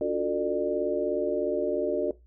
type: tone cluster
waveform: sine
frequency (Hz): 287.1 / 344.1 / 363.8 / 446.8 / 598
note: D4 / F4 / F#4 / A4 / D5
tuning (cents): -39 / -26 / -29 / +27 / +31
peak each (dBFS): -33 / -38 / -29 / -29 / -29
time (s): 0.01-2.11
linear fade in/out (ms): 2
effects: noise-tail reverb RT60 0.2 s tail -17 dB re dry + added 60 Hz sine -53 dBFS peak until 2.26 s